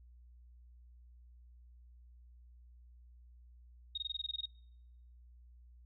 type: tone bursts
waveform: sine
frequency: 3733 Hz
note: A#7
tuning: 2 cents sharp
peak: -35 dBFS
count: 11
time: 3.95-4.457 s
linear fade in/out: 5 ms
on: 27 ms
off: 21 ms
effects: noise-tail reverb RT60 0.9 s tail -25 dB re dry + added 60 Hz sine -56 dBFS peak until 5.85 s